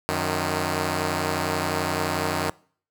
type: tone pair together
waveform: 5% pulse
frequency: 91.5 / 153.88 Hz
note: F#2 / D#3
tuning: -19 / -19 cents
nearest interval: major sixth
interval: 900 cents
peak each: -15 dBFS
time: 0.09-2.5 s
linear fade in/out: 0 ms
effects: noise-tail reverb RT60 0.5 s tail -24 dB re dry